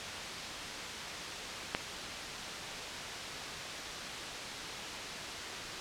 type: click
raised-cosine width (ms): 0.3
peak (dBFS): -13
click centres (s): 1.749
effects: white hiss -39 dBFS RMS until 5.8 s + low-pass 5000 Hz 12 dB/octave